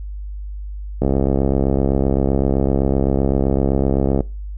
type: click train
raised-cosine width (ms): 2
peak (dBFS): -4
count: 217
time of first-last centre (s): 1.02-4.206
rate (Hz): 67.8
effects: noise-tail reverb RT60 0.3 s tail -23 dB re dry + added 50 Hz sine -26 dBFS peak until 4.57 s